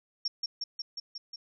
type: tone with echo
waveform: sine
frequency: 5490 Hz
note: F8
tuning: 31 cents flat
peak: -27 dBFS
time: 0.25-0.28 s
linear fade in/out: 5 ms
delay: 180 ms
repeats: 6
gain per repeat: -2 dB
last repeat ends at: 1.36 s
effects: none